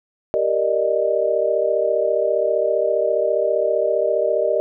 sine chord, Eb major seventh, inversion first, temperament equal, 392 / 466.2 / 587.3 / 622.3 Hz, G4 / Bb4 / D5 / Eb5, 0 / 0 / 0 / 0 cents, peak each -24 / -22 / -22 / -20 dBFS, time 0.34-4.6 s, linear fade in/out 0 ms, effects none

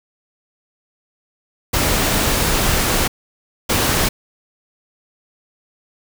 pink noise bursts at uneven times, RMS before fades -17 dBFS, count 2, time 1.73-3.08 / 3.69-4.09 s, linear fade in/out 10 ms, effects none

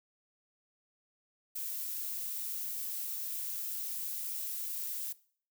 violet noise, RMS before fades -38 dBFS, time 1.55-5.13 s, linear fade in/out 10 ms, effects noise-tail reverb RT60 0.5 s tail -20 dB re dry

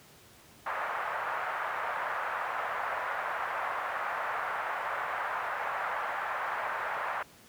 white band-pass noise, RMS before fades -34 dBFS, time 0.66-7.23 s, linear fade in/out 5 ms, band 630 to 1600 Hz, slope 24 dB/octave, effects pink hiss -56 dBFS RMS until 7.48 s + high-pass 80 Hz 12 dB/octave

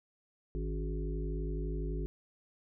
harmonic tone with a mistuned harmonic, 51.91 Hz, G#1, in tune, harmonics 1 / 3 / 5 / 7 / 8, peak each -34 / -41 / -45 / -43 / -46 dBFS, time 0.55-2.06 s, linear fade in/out 0 ms, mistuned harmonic 5, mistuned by +95 cents, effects none

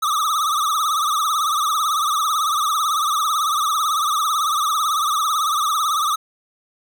square tone with vibrato, 1225 Hz, D#6, 27 cents flat, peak -18 dBFS, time 0.02-6.16 s, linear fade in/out 10 ms, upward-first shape triangle, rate 18 Hz, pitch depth 140 cents each way, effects none

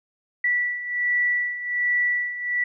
sine beating tone pair, 1956 / 1957.3 Hz, B6 / B6, -17 / -16 cents, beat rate 1.3 Hz, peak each -27 / -22 dBFS, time 0.44-2.64 s, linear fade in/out 5 ms, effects none

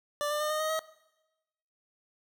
25% pulse tone with pitch steps, 587.3 / 596.5 / 605.9 / 615.4 / 625.1 / 634.9 Hz, D5 / D5 / D#5 / D#5 / D#5 / D#5, 0 / +27 / -46 / -19 / +8 / +35 cents, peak -25 dBFS, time 0.21-0.792 s, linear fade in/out 0 ms, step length 97 ms, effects noise-tail reverb RT60 1.0 s tail -20 dB re dry

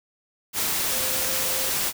sine tone in noise, 523.3 Hz, C5, in tune, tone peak -36 dBFS, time 0.89-1.73 s, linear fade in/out 50 ms, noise white, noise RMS -25 dBFS, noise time 0.53-1.93 s, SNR -14 dB, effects none

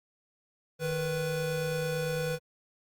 square tone pair together, 154.8 / 493.3 Hz, D#3 / B4, -9 / -2 cents, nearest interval octave + minor sixth, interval 2007 cents, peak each -34 / -32 dBFS, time 0.79-2.39 s, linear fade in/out 50 ms, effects Opus 48 kbps

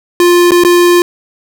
square tone with dropouts, 350.5 Hz, F4, 6 cents sharp, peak -5 dBFS, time 0.2-1.02 s, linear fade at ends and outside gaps 1 ms, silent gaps 0.508-0.518 / 0.637-0.648 s, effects none

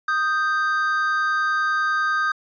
triangle tone pair together, 1240 / 1570 Hz, D#6 / G6, -6 / +2 cents, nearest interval major third, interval 408 cents, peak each -20 / -20 dBFS, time 0.08-2.32 s, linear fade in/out 5 ms, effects resampled to 16000 Hz

